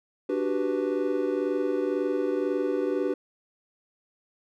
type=chord; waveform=triangle; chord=G major seventh; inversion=second; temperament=equal; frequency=293.7 / 370 / 392 / 493.9 Hz; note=D4 / F#4 / G4 / B4; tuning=0 / 0 / 0 / 0 cents; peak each=-28 dBFS; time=0.29-3.14 s; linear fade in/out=5 ms; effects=none